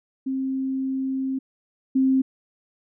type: tone pair in turn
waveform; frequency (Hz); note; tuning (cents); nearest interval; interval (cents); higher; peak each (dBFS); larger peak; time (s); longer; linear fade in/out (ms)
sine; 265.4 / 264.2; C4 / C4; +25 / +17; unison; 8; first; -23 / -16; second; 0.26-1.39 / 1.95-2.22; first; 10
effects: none